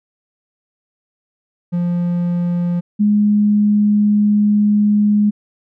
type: tone pair in turn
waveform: triangle / sine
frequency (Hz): 174.61 / 208.1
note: F3 / G#3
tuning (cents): 0 / +4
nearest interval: minor third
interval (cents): 304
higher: second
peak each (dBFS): -13 / -10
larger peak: second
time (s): 1.72-2.81 / 2.99-5.31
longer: second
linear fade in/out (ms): 20
effects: none